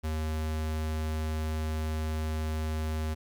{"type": "tone", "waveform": "square", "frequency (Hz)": 78.2, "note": "D#2", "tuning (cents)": 9, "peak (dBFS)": -30, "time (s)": [0.03, 3.15], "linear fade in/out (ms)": 20, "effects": ["12-bit"]}